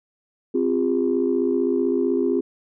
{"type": "chord", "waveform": "sine", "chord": "F minor", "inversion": "second", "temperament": "equal with one note detuned", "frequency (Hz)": [261.6, 349.2, 404.9], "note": ["C4", "F4", "Ab4"], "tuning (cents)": [0, 0, -44], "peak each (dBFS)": -22, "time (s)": [0.54, 2.41], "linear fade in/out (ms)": 10, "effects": ["tanh soft clip ceiling -10 dBFS"]}